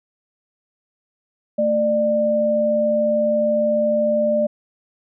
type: tone pair together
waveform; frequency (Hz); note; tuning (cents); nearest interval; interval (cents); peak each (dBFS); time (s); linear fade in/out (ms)
sine; 223.5 / 596.7; A3 / D5; +27 / +27; octave + perfect fourth; 1700; -23 / -16; 1.58-4.47; 10
effects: none